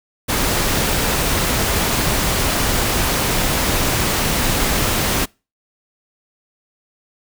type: noise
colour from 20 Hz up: pink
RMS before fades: -18 dBFS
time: 0.28-5.26 s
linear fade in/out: 20 ms
effects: noise-tail reverb RT60 0.3 s tail -26 dB re dry